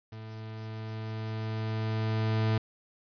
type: tone with level ramp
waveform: 40% pulse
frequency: 110 Hz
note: A2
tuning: in tune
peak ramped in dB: -40 to -23 dBFS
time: 0.12-2.58 s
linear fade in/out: 5 ms
effects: resampled to 11025 Hz + 10-bit